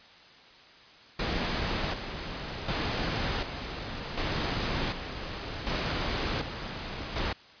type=noise with tremolo; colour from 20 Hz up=pink; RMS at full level=-30 dBFS; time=1.19-7.33 s; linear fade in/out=5 ms; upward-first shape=square; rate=0.67 Hz; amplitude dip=55%; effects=white hiss -53 dBFS RMS until 7.6 s + resampled to 11025 Hz